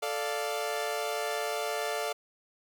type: chord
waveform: sawtooth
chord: D minor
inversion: second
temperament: equal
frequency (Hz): 440 / 587.3 / 698.5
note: A4 / D5 / F5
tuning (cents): 0 / 0 / 0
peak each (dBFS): -31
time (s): 0.02-2.13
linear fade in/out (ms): 10
effects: none